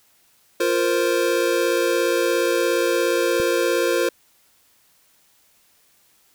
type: chord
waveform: square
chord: F suspended fourth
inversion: none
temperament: equal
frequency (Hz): 349.2 / 466.2 / 523.3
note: F4 / Bb4 / C5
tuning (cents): 0 / 0 / 0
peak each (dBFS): -23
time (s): 0.6-4.09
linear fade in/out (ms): 5
type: click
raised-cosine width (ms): 3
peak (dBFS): -17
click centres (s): 3.4
effects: white hiss -59 dBFS RMS until 6.34 s